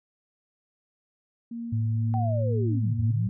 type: tone with tremolo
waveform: sine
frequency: 233.1 Hz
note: A#3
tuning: in tune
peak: -31 dBFS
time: 1.51-3.11 s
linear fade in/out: 5 ms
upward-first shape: sine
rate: 2 Hz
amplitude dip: 50%
type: tone with pitch glide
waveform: sine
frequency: 110 to 110.89 Hz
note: A2 to A2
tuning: 0 to +14 cents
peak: -23 dBFS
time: 1.72-3.28 s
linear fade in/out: 10 ms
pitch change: +14 cents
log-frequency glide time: 1.84-3.06 s
type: linear two-way sweep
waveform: sine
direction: down then up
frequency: 782 to 79.2 to 201.3 Hz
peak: -29 dBFS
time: 2.14-3.29 s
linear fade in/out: 0 ms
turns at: 3 s
effects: none